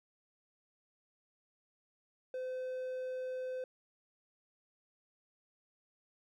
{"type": "tone", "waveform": "triangle", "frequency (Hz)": 512, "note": "C5", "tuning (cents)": -38, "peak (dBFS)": -35, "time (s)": [2.34, 3.64], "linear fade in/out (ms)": 2, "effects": []}